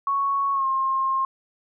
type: tone with pitch glide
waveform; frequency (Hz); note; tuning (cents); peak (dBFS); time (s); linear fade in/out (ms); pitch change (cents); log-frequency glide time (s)
sine; 1108.7 to 1066; C#6 to C6; 0 to +32; -20; 0.07-1.25; 2; -68; 0.53-0.66
effects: none